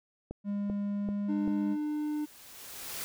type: click train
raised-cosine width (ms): 2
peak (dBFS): -25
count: 4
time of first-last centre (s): 0.31-1.477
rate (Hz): 2.57
type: tone with pitch glide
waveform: triangle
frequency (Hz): 202.8 to 204.3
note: G#3 to G#3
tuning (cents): -41 to -28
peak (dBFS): -28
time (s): 0.44-1.77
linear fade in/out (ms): 50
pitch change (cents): +13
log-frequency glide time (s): 0.81-1.59
type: tone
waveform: triangle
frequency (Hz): 299.9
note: D4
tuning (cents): +36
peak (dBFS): -28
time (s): 1.28-2.26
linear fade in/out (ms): 20
type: noise with exponential growth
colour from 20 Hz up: white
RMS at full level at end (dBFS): -37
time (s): 1.38-3.04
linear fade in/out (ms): 0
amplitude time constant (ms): 360
effects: none